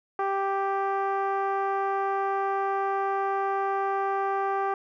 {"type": "tone with low-pass filter", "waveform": "10% pulse", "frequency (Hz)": 392, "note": "G4", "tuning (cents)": 0, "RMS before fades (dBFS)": -27, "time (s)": [0.19, 4.74], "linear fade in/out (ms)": 2, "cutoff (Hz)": 1000, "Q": 1.5, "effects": []}